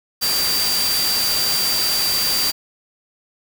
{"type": "tone in noise", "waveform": "sine", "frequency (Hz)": 4702, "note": "D8", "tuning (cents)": 1, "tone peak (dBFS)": -19, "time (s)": [0.21, 2.52], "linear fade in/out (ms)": 20, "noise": "white", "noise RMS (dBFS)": -22, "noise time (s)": [0.21, 2.52], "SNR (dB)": 0, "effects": []}